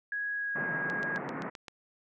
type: tone with pitch glide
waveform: sine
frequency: 1661.2 to 1639.3 Hz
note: G#6 to G#6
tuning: 0 to -23 cents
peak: -31 dBFS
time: 0.12-1.18 s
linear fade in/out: 2 ms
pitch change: -23 cents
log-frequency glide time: 0.35-0.69 s
type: band-pass noise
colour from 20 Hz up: pink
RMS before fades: -38 dBFS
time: 0.55-1.5 s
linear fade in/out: 10 ms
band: 140 to 2000 Hz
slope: 48 dB/octave
type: click train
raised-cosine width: 0.2 ms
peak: -25 dBFS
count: 7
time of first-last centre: 0.9-1.682 s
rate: 7.67 Hz
effects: none